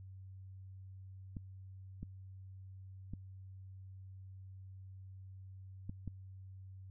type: clicks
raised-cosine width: 5 ms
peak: -30 dBFS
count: 5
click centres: 1.368 / 2.03 / 3.136 / 5.895 / 6.077 s
effects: added 95 Hz sine -49 dBFS peak until 6.9 s